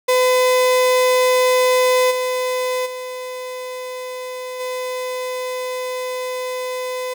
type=tone with level steps; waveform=35% pulse; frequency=506 Hz; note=B4; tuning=42 cents sharp; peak=-11 / -17 / -25 / -21 dBFS; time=0.08-7.14 s; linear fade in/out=10 ms; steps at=2.1 / 2.85 / 4.59 s; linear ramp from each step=20 ms; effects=none